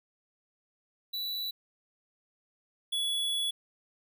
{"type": "tone pair in turn", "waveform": "square", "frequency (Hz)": [3951, 3392], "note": ["B7", "G#7"], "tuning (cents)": [0, 36], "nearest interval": "minor third", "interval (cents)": 264, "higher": "first", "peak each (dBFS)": [-33, -29], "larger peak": "second", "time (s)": [[1.13, 1.51], [2.92, 3.51]], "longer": "second", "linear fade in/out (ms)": 10, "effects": []}